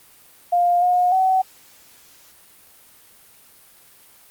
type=tone with pitch steps; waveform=sine; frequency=703 / 719 / 755 Hz; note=F5 / F#5 / F#5; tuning=+11 / -50 / +35 cents; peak=-14 dBFS; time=0.52-1.42 s; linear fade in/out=10 ms; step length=300 ms; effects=white hiss -50 dBFS RMS until 4.3 s + Opus 32 kbps